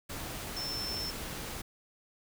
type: tone in noise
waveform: sine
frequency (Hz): 5340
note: E8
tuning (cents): +22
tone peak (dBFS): -35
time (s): 0.56-1.11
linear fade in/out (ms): 10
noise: pink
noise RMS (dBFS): -40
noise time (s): 0.09-1.62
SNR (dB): +2
effects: none